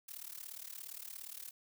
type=noise with amplitude modulation; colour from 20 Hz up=blue; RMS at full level=-44 dBFS; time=0.08-1.51 s; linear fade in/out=10 ms; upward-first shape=sine; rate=37.2 Hz; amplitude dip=90%; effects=none